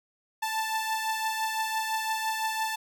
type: beating tone pair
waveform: sawtooth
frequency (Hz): 880 / 885.9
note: A5 / A5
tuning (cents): 0 / +12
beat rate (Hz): 5.9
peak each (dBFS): -25 / -31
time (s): 0.42-2.76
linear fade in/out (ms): 10
effects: none